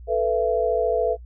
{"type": "chord", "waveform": "sine", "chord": "A suspended second", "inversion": "none", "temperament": "equal with one note detuned", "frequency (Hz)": [440, 493.9, 671.6], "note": ["A4", "B4", "E5"], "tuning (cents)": [0, 0, 32], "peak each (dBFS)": -23, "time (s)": [0.07, 1.17], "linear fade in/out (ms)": 50, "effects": ["noise-tail reverb RT60 0.1 s tail -25 dB re dry", "added 60 Hz sine -38 dBFS peak until 1.25 s"]}